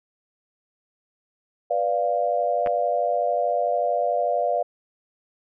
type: chord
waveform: sine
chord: B diminished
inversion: none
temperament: equal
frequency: 493.9 / 587.3 / 698.5 Hz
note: B4 / D5 / F5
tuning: 0 / 0 / 0 cents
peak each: -27 / -24 / -23 dBFS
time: 1.7-4.63 s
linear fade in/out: 10 ms
type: clicks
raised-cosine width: 0.5 ms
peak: -17 dBFS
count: 2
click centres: 2.662 / 2.672 s
effects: none